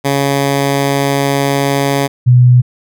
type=tone pair in turn; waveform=10% pulse / sine; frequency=139.5 / 124.01 Hz; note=C#3 / B2; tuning=+11 / +8 cents; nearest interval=major second; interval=203 cents; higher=first; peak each=-3 dBFS; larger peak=neither; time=0.04-2.08 / 2.26-2.62 s; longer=first; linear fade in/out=20 ms; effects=none